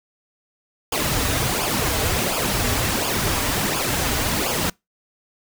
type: noise with flanger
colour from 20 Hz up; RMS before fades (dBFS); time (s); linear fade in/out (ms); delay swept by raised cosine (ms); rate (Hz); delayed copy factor
pink; -22; 0.92-4.7; 5; 0.5 to 5.8; 1.4; -0.7
effects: noise-tail reverb RT60 0.2 s tail -26 dB re dry